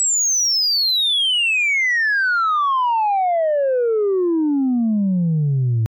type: exponential sweep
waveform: sine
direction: down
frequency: 7902 to 108.5 Hz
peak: -13 dBFS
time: 0-5.86 s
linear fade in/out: 0 ms
effects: tanh soft clip ceiling -13 dBFS